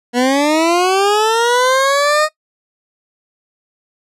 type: linear sweep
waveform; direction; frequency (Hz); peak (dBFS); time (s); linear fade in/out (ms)
20% pulse; up; 238.2 to 622.3; -6; 0.13-2.29; 50
effects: noise-tail reverb RT60 0.1 s tail -18 dB re dry + low-pass 9000 Hz 12 dB/octave